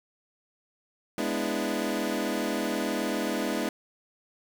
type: chord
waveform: 25% pulse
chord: E dominant seventh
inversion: first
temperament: equal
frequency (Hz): 207.7 / 246.9 / 293.7 / 329.6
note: G#3 / B3 / D4 / E4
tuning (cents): 0 / 0 / 0 / 0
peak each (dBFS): -29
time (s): 1.18-3.69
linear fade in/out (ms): 2
effects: 8-bit